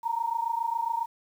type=tone pair together; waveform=sine; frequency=912.7 / 940 Hz; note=A#5 / A#5; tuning=-37 / +14 cents; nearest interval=minor second; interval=51 cents; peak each=-29 / -29 dBFS; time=0.03-1.06 s; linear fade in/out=20 ms; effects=9-bit